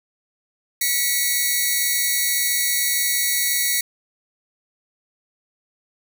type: tone pair together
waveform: 5% pulse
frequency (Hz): 1942.6 / 2217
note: B6 / C#7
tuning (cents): -29 / 0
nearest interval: major second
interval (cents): 229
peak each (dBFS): -11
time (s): 0.81-3.81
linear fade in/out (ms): 5
effects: none